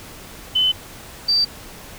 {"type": "tone pair in turn", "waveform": "sine", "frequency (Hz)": [3030, 4654], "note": ["F#7", "D8"], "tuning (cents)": [40, -17], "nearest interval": "perfect fifth", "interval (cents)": 743, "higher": "second", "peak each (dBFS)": -14, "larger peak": "neither", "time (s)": [[0.55, 0.72], [1.28, 1.45]], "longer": "neither", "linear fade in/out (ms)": 10, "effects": ["pink hiss -39 dBFS RMS until 1.98 s"]}